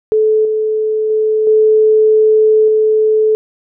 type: tone with level steps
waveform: sine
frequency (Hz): 433.5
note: A4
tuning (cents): -26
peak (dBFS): -8 / -12 / -10 / -6 / -8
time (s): 0.12-3.35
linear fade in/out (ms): 0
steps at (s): 0.45 / 1.1 / 1.47 / 2.68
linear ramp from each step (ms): 2
effects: none